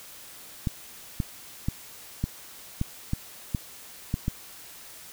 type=clicks; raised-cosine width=5 ms; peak=-13 dBFS; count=9; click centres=0.672 / 1.202 / 1.685 / 2.24 / 2.814 / 3.134 / 3.548 / 4.141 / 4.281 s; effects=white hiss -46 dBFS RMS until 5.12 s